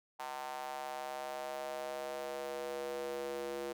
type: tone with high-pass filter sweep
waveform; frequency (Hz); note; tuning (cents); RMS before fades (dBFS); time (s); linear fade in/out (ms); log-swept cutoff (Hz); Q
square; 69.4; C#2; +3; -41; 0.19-3.73; 10; 840 to 420; 3.9
effects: none

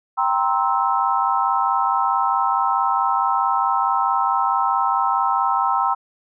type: chord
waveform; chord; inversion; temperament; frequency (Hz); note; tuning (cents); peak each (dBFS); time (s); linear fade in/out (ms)
sine; C dominant seventh; second; just; 784.9 / 941.9 / 1046.5 / 1308.1; G5 / Bb5 / C6 / E6; +2 / +18 / 0 / -14; -22; 0.17-5.95; 20
effects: none

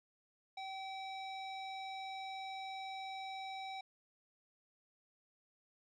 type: tone with low-pass filter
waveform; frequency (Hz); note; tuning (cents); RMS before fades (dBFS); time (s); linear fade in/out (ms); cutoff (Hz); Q
square; 769; G5; -33; -45; 0.57-3.81; 5; 4000; 2.1
effects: none

